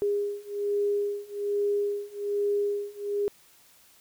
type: beating tone pair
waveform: sine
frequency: 407.5 / 408.7 Hz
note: G#4 / G#4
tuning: -33 / -28 cents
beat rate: 1.2 Hz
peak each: -29 / -28 dBFS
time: 0.02-3.28 s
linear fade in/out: 0 ms
effects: white hiss -58 dBFS RMS until 4 s